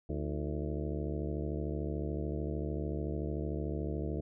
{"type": "harmonic tone with a mistuned harmonic", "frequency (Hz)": 73.5, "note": "D2", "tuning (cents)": 2, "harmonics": [1, 2, 3, 4, 5, 6, 7, 8, 9], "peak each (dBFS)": [-37, -39, -43, -41, -44, -43, -49, -49, -49], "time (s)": [0.09, 4.21], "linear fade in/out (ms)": 5, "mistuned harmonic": 4, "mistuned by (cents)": 120, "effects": []}